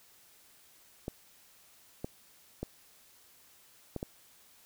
clicks, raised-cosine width 2 ms, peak -22 dBFS, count 5, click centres 1.081 / 2.045 / 2.63 / 3.963 / 4.029 s, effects white hiss -61 dBFS RMS until 4.65 s

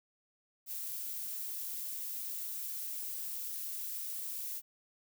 violet noise, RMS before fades -40 dBFS, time 0.66-4.62 s, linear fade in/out 50 ms, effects none

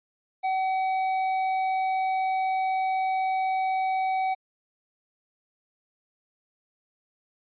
sine tone with tanh clipping, 758 Hz, F#5, 42 cents sharp, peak -25 dBFS, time 0.43-4.35 s, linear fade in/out 20 ms, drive 10 dB, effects resampled to 8000 Hz

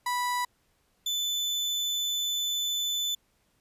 35% pulse tone pair in turn, 984 / 3507 Hz, B5 / A7, -7 / -6 cents, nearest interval octave + minor seventh, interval 2201 cents, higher second, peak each -25 dBFS, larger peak neither, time 0.06-0.45 / 1.06-3.15 s, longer second, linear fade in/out 5 ms, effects pink hiss -70 dBFS RMS until 3.6 s + resampled to 32000 Hz

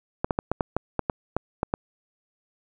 clicks, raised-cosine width 1 ms, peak -9 dBFS, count 11, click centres 0.245 / 0.308 / 0.389 / 0.516 / 0.608 / 0.766 / 0.993 / 1.098 / 1.366 / 1.631 / 1.739 s, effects none

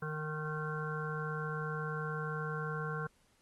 harmonic tone, 153.8 Hz, D#3, 20 cents flat, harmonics 1 / 3 / 5 / 7 / 9 / 10, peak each -38 / -42 / -50 / -44 / -43 / -44 dBFS, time 0.02-3.07 s, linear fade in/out 5 ms, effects pink hiss -70 dBFS RMS until 3.41 s + Opus 32 kbps

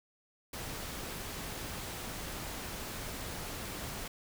pink noise, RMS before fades -41 dBFS, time 0.53-4.08 s, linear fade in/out 5 ms, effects none

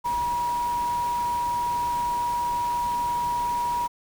sine tone in noise, 960 Hz, B5, 49 cents flat, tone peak -23 dBFS, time 0.04-3.88 s, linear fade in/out 20 ms, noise pink, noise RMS -39 dBFS, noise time 0.04-3.88 s, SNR +13 dB, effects none

